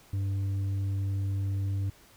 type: tone with tanh clipping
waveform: triangle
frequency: 98 Hz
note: G2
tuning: in tune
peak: -28 dBFS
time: 0.13-1.9 s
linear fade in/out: 5 ms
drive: 9 dB
effects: pink hiss -57 dBFS RMS until 2.16 s